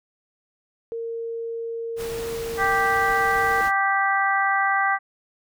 sine tone, 460 Hz, A#4, 23 cents flat, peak -27 dBFS, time 0.92-3.61 s, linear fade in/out 0 ms
pink noise, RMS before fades -36 dBFS, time 1.96-3.72 s, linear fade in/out 50 ms
harmonic tone, 392 Hz, G4, in tune, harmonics 2 / 3 / 4 / 5, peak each -23 / -24 / -24 / -25 dBFS, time 2.57-4.99 s, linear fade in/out 50 ms
effects none

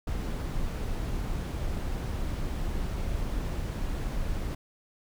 brown noise, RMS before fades -31 dBFS, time 0.07-4.55 s, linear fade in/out 5 ms, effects none

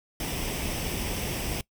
pink noise with comb filter, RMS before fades -31 dBFS, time 0.2-1.61 s, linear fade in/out 2 ms, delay 0.36 ms, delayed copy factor +0.55, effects noise-tail reverb RT60 0.1 s tail -22 dB re dry

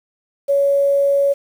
sine tone with quantisation, 560 Hz, C#5, 18 cents sharp, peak -12 dBFS, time 0.48-1.34 s, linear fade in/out 20 ms, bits 7, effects none

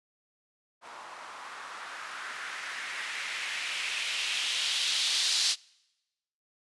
violet noise with low-pass filter sweep, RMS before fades -33 dBFS, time 0.81-5.56 s, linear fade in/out 50 ms, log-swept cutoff 910 to 4400 Hz, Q 2.1, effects noise-tail reverb RT60 1.0 s tail -26 dB re dry + resampled to 24000 Hz

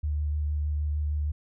sine tone with vibrato, 74.6 Hz, D2, 28 cents sharp, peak -25 dBFS, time 0.03-1.32 s, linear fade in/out 10 ms, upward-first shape square, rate 6.5 Hz, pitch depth 12 cents each way, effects none

